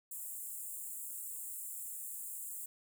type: high-pass noise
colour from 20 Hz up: pink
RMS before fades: -44 dBFS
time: 0.11-2.66 s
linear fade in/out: 5 ms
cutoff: 7300 Hz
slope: 96 dB/octave
effects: none